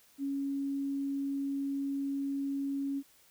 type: tone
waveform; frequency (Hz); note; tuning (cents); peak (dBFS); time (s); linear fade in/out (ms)
sine; 277.2; C#4; 0; -31; 0.18-3.03; 50
effects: white hiss -63 dBFS RMS until 3.3 s